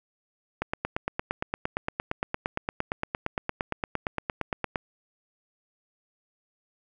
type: click train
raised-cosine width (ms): 0.5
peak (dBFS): -12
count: 37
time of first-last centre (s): 0.62-4.758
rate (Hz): 8.7
effects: none